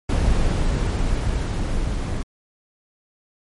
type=noise with level ramp; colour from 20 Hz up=brown; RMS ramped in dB=-18 to -24 dBFS; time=0.09-2.23 s; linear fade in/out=5 ms; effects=MP3 48 kbps